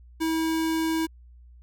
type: tone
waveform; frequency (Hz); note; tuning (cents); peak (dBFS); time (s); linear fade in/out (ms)
square; 322.6; E4; -37; -24; 0.2-1.07; 20
effects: added 60 Hz sine -47 dBFS peak until 1.62 s